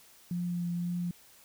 sine tone with vibrato, 174.61 Hz, F3, in tune, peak -30 dBFS, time 0.31-1.11 s, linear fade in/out 2 ms, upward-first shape triangle, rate 1.9 Hz, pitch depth 16 cents each way, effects white hiss -58 dBFS RMS until 1.44 s

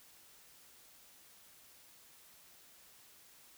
silence, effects white hiss -61 dBFS RMS until 3.57 s

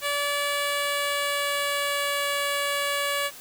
10% pulse tone with pitch glide, 575 to 569.4 Hz, D5 to C#5, -37 to +46 cents, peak -16 dBFS, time 0.01-3.31 s, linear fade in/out 50 ms, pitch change -17 cents, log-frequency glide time 0.32-2.36 s, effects white hiss -44 dBFS RMS until 3.4 s

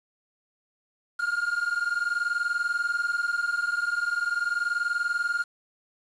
triangle tone pair together, 1400 / 1420.4 Hz, F6 / F6, +4 / +29 cents, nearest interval unison, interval 25 cents, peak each -27 / -25 dBFS, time 1.19-5.44 s, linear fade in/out 10 ms, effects resampled to 24000 Hz + 8-bit

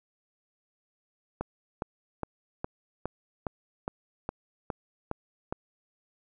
click train, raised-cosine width 1 ms, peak -17 dBFS, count 11, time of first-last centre 1.41-5.525 s, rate 2.43 Hz, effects none

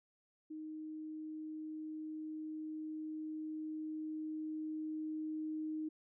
sine tone with level ramp, 311.1 Hz, D#4, in tune, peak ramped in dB -43 to -37 dBFS, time 0.5-5.89 s, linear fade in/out 10 ms, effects none

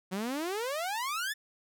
sawtooth exponential sweep, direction up, 179.6 to 1800 Hz, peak -28 dBFS, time 0.11-1.34 s, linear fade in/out 20 ms, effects none

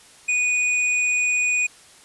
square tone, 2471 Hz, D#7, 13 cents flat, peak -19 dBFS, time 0.28-1.67 s, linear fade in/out 10 ms, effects white hiss -49 dBFS RMS until 2.04 s + resampled to 24000 Hz

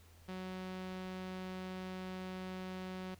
sawtooth tone with low-pass filter, 185.7 Hz, F#3, 7 cents sharp, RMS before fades -44 dBFS, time 0.28-3.15 s, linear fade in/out 10 ms, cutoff 4000 Hz, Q 0.98, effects added 84 Hz sine -59 dBFS peak until 3.19 s + pink hiss -65 dBFS RMS until 3.19 s

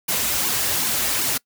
white noise with flanger, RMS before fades -22 dBFS, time 0.08-1.38 s, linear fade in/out 10 ms, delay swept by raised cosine 1.5 to 6.9 ms, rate 2.6 Hz, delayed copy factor -0.95, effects noise-tail reverb RT60 0.1 s tail -24 dB re dry

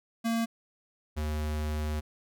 square tone pair in turn, 229 / 76.05 Hz, A#3 / D#2, -31 / -39 cents, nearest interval octave + perfect fifth, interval 1908 cents, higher first, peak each -27 / -30 dBFS, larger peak first, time 0.24-0.46 / 1.16-2.01 s, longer second, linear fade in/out 20 ms, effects none

